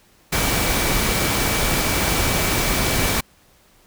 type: tone in noise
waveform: sine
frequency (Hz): 2300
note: D7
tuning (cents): -37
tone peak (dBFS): -30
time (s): 0.32-3.21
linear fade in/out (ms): 10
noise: pink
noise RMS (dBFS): -20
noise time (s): 0.32-3.21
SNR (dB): -13
effects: pink hiss -55 dBFS RMS until 3.86 s